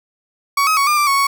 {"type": "tone with pitch steps", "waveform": "35% pulse", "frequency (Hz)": [1125, 1269, 1118, 1202, 1176, 1107, 1113], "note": ["C#6", "D#6", "C#6", "D6", "D6", "C#6", "C#6"], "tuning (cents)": [25, 34, 14, 40, 2, -3, 7], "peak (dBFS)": -11, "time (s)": [0.57, 1.27], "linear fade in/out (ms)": 5, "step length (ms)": 100, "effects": []}